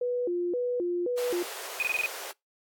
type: tone with vibrato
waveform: sine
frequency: 415.3 Hz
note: G#4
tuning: in tune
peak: -26 dBFS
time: 0.01-1.43 s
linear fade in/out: 5 ms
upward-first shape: square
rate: 1.9 Hz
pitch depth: 290 cents each way
type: high-pass noise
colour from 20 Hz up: pink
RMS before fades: -39 dBFS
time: 1.17-2.32 s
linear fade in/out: 10 ms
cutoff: 400 Hz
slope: 48 dB/octave
type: tone bursts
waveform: sine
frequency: 2489 Hz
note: D#7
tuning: in tune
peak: -24 dBFS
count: 6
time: 1.8-2.06 s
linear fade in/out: 0 ms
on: 25 ms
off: 22 ms
effects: noise-tail reverb RT60 0.2 s tail -26 dB re dry + AAC 64 kbps